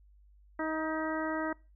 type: harmonic tone with a mistuned harmonic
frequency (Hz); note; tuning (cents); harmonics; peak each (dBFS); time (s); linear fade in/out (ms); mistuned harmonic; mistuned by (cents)
315.2; D#4; +23; 1 / 2 / 3 / 4 / 5 / 6; -34 / -37 / -39 / -40 / -41 / -42; 0.59-1.53; 5; 6; +22
effects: noise-tail reverb RT60 0.3 s tail -24 dB re dry + added 50 Hz sine -57 dBFS peak until 1.75 s